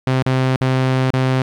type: tone with dropouts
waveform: sawtooth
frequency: 130.3 Hz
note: C3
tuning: 7 cents flat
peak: -10 dBFS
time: 0.07-1.42 s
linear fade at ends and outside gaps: 2 ms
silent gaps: 0.226-0.262 / 0.561-0.611 / 1.105-1.135 s
effects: low-pass 4000 Hz 12 dB/octave + 8-bit